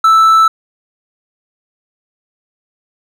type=tone; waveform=triangle; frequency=1318.5 Hz; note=E6; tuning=in tune; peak=-3 dBFS; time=0.04-0.48 s; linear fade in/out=5 ms; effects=none